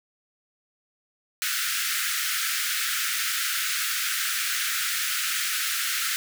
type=high-pass noise; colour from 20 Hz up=pink; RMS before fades=-27 dBFS; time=1.42-6.16 s; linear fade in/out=0 ms; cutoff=1300 Hz; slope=96 dB/octave; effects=none